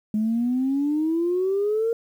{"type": "exponential sweep", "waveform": "sine", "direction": "up", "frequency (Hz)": [210.6, 466.2], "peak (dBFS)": -19, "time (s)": [0.14, 1.93], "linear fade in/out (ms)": 2, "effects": ["tanh soft clip ceiling -15 dBFS", "9-bit"]}